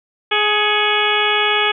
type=harmonic tone with a mistuned harmonic; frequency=419.1 Hz; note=G#4; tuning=16 cents sharp; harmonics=1 / 2 / 3 / 4 / 5 / 6 / 7 / 8; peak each=-22 / -22 / -22 / -22 / -22 / -22 / -22 / -22 dBFS; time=0.31-1.72 s; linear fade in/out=10 ms; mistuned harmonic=5; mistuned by=+82 cents; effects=none